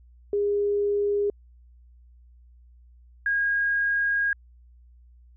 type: tone pair in turn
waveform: sine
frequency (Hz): 408.2 / 1632.8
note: G#4 / G#6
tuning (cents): -30 / -30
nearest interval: 2 octaves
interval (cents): 2400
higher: second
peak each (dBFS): -21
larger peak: neither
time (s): 0.33-1.3 / 3.26-4.33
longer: second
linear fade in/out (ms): 2
effects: added 60 Hz sine -50 dBFS peak until 5.36 s